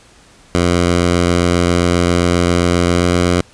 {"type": "tone with pitch glide", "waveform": "10% pulse", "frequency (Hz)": [87.5, 88.31], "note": ["F2", "F2"], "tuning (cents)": [4, 20], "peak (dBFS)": -3, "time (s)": [0.55, 3.41], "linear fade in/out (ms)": 0, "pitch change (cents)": 16, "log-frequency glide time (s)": [2.92, 3.1], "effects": ["pink hiss -46 dBFS RMS until 3.53 s", "resampled to 22050 Hz"]}